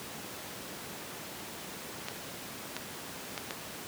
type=clicks; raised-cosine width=0.2 ms; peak=-17 dBFS; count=4; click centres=2.085 / 2.766 / 3.378 / 3.508 s; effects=pink hiss -42 dBFS RMS until 3.87 s + high-pass 150 Hz 12 dB/octave